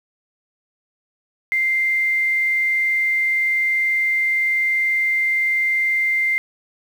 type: tone with quantisation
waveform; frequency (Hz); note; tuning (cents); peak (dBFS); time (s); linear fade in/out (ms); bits
sine; 2093; C7; 0; -16; 1.52-6.38; 0; 7
effects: none